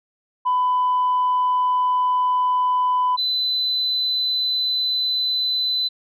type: tone pair in turn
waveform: sine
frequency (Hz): 1000 / 4016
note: B5 / B7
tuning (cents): +21 / +28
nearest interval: 2 octaves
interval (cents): 2407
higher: second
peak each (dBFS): -15 / -18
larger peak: first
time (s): 0.45-3.17 / 3.17-5.89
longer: neither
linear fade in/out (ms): 20
effects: tanh soft clip ceiling -13 dBFS